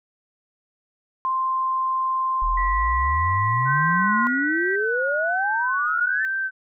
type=tone; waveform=sine; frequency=1046.5 Hz; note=C6; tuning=in tune; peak=-20 dBFS; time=1.25-4.27 s; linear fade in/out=0 ms
type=exponential sweep; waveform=sine; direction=up; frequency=37.44 to 1807 Hz; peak=-23 dBFS; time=2.42-6.25 s; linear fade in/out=0 ms
type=tone with pitch glide; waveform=sine; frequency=1951 to 1938.6 Hz; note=B6 to B6; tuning=-22 to -33 cents; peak=-27 dBFS; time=2.57-4.76 s; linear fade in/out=5 ms; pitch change=-11 cents; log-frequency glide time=3.39-3.69 s
type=tone with vibrato; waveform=sine; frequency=1500 Hz; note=F#6; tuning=23 cents sharp; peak=-22 dBFS; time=3.65-6.51 s; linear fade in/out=50 ms; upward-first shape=sine; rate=1.2 Hz; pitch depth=74 cents each way
effects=none